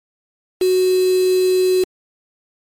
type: tone with quantisation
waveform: sine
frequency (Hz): 370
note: F#4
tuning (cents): 0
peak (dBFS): -12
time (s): 0.61-1.84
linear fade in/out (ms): 5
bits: 4
effects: MP3 64 kbps